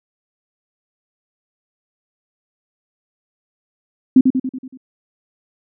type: tone with echo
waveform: sine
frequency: 259.2 Hz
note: C4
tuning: 16 cents flat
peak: -4 dBFS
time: 4.16-4.21 s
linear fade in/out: 5 ms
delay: 94 ms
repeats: 6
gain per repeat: -5 dB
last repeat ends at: 4.774 s
effects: none